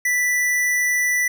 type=tone; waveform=square; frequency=1975.5 Hz; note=B6; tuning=in tune; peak=-18 dBFS; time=0.05-1.28 s; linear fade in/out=5 ms; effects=none